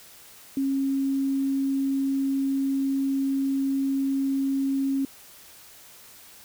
sine tone, 272.1 Hz, C#4, 32 cents flat, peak -22 dBFS, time 0.57-5.05 s, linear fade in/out 2 ms, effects white hiss -49 dBFS RMS until 6.44 s

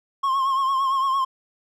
triangle tone with vibrato, 1075 Hz, C6, 47 cents sharp, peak -17 dBFS, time 0.23-1.25 s, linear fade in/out 10 ms, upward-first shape triangle, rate 8.8 Hz, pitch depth 62 cents each way, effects none

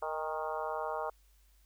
harmonic tone with a mistuned harmonic, 155.56 Hz, D#3, in tune, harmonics 3 / 4 / 5 / 6 / 7 / 8 / 9, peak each -41 / -39 / -40 / -41 / -42 / -44 / -47 dBFS, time 0.02-1.1 s, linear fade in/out 5 ms, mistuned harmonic 5, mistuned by +42 cents, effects added 50 Hz sine -62 dBFS peak until 1.65 s + white hiss -71 dBFS RMS until 1.65 s

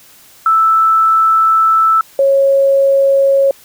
sine tone pair in turn, 1318.5 / 548.6 Hz, E6 / C#5, 0 / -18 cents, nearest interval octave + minor third, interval 1518 cents, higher first, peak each -7 dBFS, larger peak neither, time 0.46-2.01 / 2.19-3.51 s, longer first, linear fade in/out 2 ms, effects white hiss -43 dBFS RMS until 3.64 s

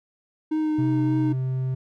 triangle tone with vibrato, 309.4 Hz, D#4, 10 cents flat, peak -19 dBFS, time 0.51-1.33 s, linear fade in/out 10 ms, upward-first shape triangle, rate 3.4 Hz, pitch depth 16 cents each way
triangle tone, 130 Hz, C3, 11 cents flat, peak -21 dBFS, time 0.78-1.75 s, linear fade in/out 10 ms
effects none

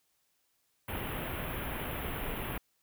pink band-stop noise, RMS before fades -37 dBFS, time 0.88-2.58 s, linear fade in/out 5 ms, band 3200 to 11000 Hz, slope 48 dB/octave, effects white hiss -75 dBFS RMS until 2.82 s

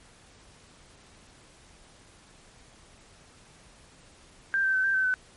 sine tone with pitch steps, 1582 / 1555 / 1529 / 1575 / 1536 / 1512 Hz, G6 / G6 / G6 / G6 / G6 / F#6, +15 / -14 / -44 / +8 / -36 / +37 cents, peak -22 dBFS, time 4.54-5.14 s, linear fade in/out 0 ms, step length 100 ms, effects pink hiss -55 dBFS RMS until 5.36 s + MP3 48 kbps

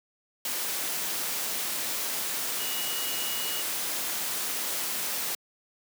sine tone in noise, 2900 Hz, F#7, 35 cents flat, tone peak -36 dBFS, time 2.6-3.62 s, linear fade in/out 2 ms, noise white, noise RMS -31 dBFS, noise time 0.45-5.35 s, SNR -8 dB, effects high-pass 200 Hz 12 dB/octave

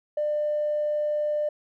triangle tone with tanh clipping, 598 Hz, D5, 31 cents sharp, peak -23 dBFS, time 0.17-1.49 s, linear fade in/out 5 ms, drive 4 dB, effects none

